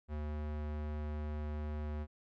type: tone with low-pass filter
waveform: square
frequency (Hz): 75.2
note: D2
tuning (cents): +42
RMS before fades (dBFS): -39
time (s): 0.08-2.07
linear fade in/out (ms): 50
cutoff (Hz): 2100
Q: 0.51
effects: none